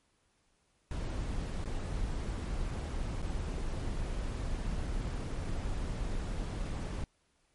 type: noise with dropouts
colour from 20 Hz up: brown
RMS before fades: -35 dBFS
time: 0.91-7.04 s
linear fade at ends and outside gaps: 2 ms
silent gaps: 1.643-1.656 / 3.22-3.225 s
effects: pink hiss -73 dBFS RMS until 7.54 s + MP3 48 kbps